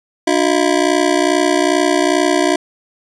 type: ring-modulated tone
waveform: 25% pulse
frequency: 329.6 Hz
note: E4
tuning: in tune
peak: -5 dBFS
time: 0.27-2.56 s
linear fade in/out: 5 ms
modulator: 31.2 Hz
effects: resampled to 22050 Hz